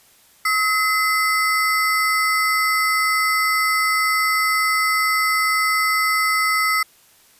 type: ring-modulated tone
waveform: square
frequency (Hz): 1661.2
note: G#6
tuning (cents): 0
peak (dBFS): -14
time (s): 0.45-6.83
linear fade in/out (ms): 5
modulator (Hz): 379
effects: white hiss -53 dBFS RMS until 7.39 s + resampled to 32000 Hz